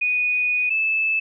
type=tone pair in turn; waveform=sine; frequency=2476 / 2621 Hz; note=D#7 / E7; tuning=-9 / -11 cents; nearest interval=minor second; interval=98 cents; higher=second; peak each=-18 dBFS; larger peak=neither; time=0.01-0.7 / 0.7-1.2 s; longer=first; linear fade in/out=10 ms; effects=none